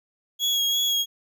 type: tone with vibrato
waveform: 35% pulse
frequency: 3322 Hz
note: G#7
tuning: in tune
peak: -19 dBFS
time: 0.39-1.06 s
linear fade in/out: 50 ms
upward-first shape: sine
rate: 2.9 Hz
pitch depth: 21 cents each way
effects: none